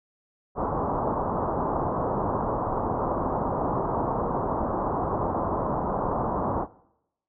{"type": "low-pass noise", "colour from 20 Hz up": "white", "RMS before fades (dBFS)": -27, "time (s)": [0.55, 6.67], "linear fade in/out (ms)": 50, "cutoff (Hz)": 1100, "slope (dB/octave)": 48, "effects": ["noise-tail reverb RT60 0.8 s tail -20 dB re dry"]}